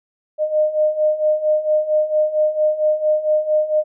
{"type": "beating tone pair", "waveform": "sine", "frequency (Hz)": [610, 614.4], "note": ["D#5", "D#5"], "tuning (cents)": [-34, -22], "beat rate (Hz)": 4.4, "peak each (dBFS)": [-20, -16], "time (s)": [0.38, 3.84], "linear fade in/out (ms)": 50, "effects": []}